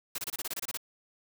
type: noise bursts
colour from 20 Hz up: white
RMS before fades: -35 dBFS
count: 11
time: 0.15-0.773 s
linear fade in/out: 5 ms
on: 33 ms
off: 26 ms
effects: none